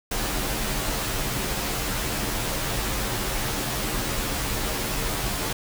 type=noise with comb filter; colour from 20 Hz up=pink; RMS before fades=-27 dBFS; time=0.11-5.53 s; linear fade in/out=5 ms; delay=12 ms; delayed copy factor=-0.85; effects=none